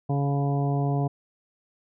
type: harmonic tone with a mistuned harmonic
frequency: 141 Hz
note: C#3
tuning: 30 cents sharp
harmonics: 1 / 2 / 3 / 4 / 5 / 6 / 7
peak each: -23 / -31 / -33 / -40 / -32 / -42 / -41 dBFS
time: 0.09-1.08 s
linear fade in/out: 10 ms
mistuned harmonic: 6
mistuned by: +16 cents
effects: none